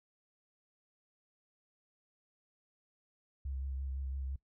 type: tone with vibrato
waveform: sine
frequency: 67.1 Hz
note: C2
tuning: 44 cents sharp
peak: -36 dBFS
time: 3.45-4.36 s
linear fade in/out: 5 ms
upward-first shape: sine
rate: 5.9 Hz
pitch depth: 31 cents each way
effects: noise-tail reverb RT60 0.1 s tail -20 dB re dry